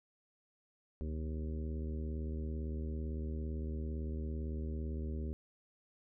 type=harmonic tone with a mistuned harmonic; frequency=77.78 Hz; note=D#2; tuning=in tune; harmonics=1 / 2 / 3 / 4 / 5 / 6 / 7; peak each=-37 / -47 / -45 / -51 / -49 / -57 / -58 dBFS; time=1.01-5.33 s; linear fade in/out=0 ms; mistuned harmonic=1; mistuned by=-140 cents; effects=none